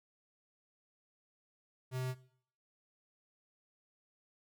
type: tone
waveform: square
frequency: 128.6 Hz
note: C3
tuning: 30 cents flat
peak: -36 dBFS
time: 1.91-2.15 s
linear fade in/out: 50 ms
effects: noise-tail reverb RT60 0.6 s tail -18 dB re dry